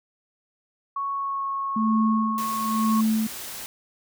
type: tone with pitch glide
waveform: sine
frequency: 1108.7 to 1097.2 Hz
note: C#6 to C#6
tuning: 0 to -18 cents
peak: -25 dBFS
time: 0.96-3.01 s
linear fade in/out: 5 ms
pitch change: -18 cents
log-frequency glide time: 1.12-1.44 s
type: tone with tremolo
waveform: sine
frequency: 220 Hz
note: A3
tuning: in tune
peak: -18 dBFS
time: 1.76-3.27 s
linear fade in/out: 5 ms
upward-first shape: sine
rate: 1 Hz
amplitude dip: 85%
type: noise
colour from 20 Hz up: white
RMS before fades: -36 dBFS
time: 2.38-3.66 s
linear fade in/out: 0 ms
effects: none